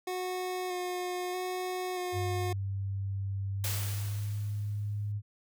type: tone with vibrato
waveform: 25% pulse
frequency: 363.5 Hz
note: F#4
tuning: 31 cents flat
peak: -29 dBFS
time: 0.07-2.53 s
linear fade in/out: 5 ms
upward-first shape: square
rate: 0.79 Hz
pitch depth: 14 cents each way
type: tone with pitch glide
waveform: sine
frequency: 98 to 103.47 Hz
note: G2 to G#2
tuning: 0 to -6 cents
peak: -31 dBFS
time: 2.12-5.22 s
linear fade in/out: 50 ms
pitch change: +94 cents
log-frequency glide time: 3.53-4.29 s
type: noise with exponential decay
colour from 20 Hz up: white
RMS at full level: -34 dBFS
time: 3.64-5.12 s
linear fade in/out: 2 ms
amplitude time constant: 320 ms
effects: none